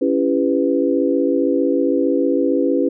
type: chord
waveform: sine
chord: C# half-diminished seventh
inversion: none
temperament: just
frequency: 277.2 / 332.6 / 399.1 / 498.9 Hz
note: C#4 / E4 / G4 / B4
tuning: 0 / +16 / +31 / +17 cents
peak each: -18 / -20 / -22 / -20 dBFS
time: 0.01-2.89 s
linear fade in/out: 10 ms
effects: none